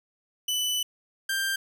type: tone pair in turn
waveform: sawtooth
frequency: 2987 / 1582.3 Hz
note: F#7 / G6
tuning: +16 / +16 cents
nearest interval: major seventh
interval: 1100 cents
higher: first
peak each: -22 dBFS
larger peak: neither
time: 0.48-0.83 / 1.29-1.56 s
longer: first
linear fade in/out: 5 ms
effects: none